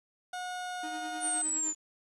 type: tone with pitch glide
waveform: 30% pulse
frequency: 726 to 721.8 Hz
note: F#5 to F#5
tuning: -33 to -43 cents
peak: -33 dBFS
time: 0.33-1.42 s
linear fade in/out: 5 ms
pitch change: -10 cents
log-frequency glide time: 0.54-1.1 s
type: tone with tremolo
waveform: 45% pulse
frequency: 311.1 Hz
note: D#4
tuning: in tune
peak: -39 dBFS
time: 0.83-1.73 s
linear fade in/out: 5 ms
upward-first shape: triangle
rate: 9.8 Hz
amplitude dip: 65%
type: linear sweep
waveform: sine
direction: down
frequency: 9040 to 6940 Hz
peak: -29 dBFS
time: 1.2-1.75 s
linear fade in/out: 50 ms
effects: resampled to 24000 Hz + 10-bit